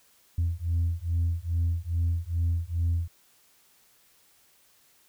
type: beating tone pair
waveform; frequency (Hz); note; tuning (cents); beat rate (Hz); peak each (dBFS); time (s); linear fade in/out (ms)
sine; 83.5 / 85.9; E2 / F2; +23 / -28; 2.4; -26; 0.38-3.08; 5
effects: tanh soft clip ceiling -20 dBFS + white hiss -62 dBFS RMS until 5.08 s